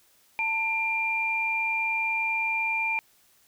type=tone pair together; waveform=sine; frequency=892 / 2385 Hz; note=A5 / D7; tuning=+23 / +26 cents; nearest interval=octave + perfect fourth; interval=1703 cents; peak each=-31 / -25 dBFS; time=0.39-2.99 s; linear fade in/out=0 ms; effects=white hiss -62 dBFS RMS until 3.47 s